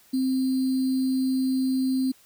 sine tone with sample-and-hold, 261.6 Hz, C4, in tune, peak -21 dBFS, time 0.13-2.12 s, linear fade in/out 10 ms, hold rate 4410 Hz, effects white hiss -57 dBFS RMS until 2.25 s

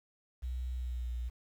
sine tone with pitch glide, 62.7 to 60.18 Hz, B1 to B1, +27 to -44 cents, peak -34 dBFS, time 0.42-1.3 s, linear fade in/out 20 ms, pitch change -71 cents, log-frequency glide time 0.73-1.12 s, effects 10-bit

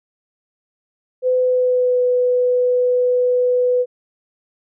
sine tone with pitch glide, 507 to 496.6 Hz, B4 to B4, +45 to +9 cents, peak -13 dBFS, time 1.22-3.86 s, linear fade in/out 50 ms, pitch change -36 cents, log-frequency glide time 1.33-2.02 s, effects none

